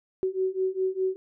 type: beating tone pair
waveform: sine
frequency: 374 / 378.9 Hz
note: F#4 / F#4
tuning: +19 / +41 cents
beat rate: 4.9 Hz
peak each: -28 / -27 dBFS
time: 0.23-1.16 s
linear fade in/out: 0 ms
effects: none